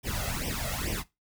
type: noise with flanger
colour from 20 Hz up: pink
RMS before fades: -32 dBFS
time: 0.03-1.04 s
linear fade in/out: 50 ms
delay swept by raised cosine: 0.35 to 1.55 ms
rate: 2.3 Hz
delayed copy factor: +0.85
effects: noise-tail reverb RT60 0.2 s tail -18 dB re dry